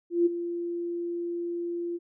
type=tone with ADSR envelope; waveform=sine; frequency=344.6 Hz; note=F4; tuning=23 cents flat; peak=-17 dBFS; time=0.1-1.99 s; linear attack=160 ms; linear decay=18 ms; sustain=-12 dB; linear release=34 ms; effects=none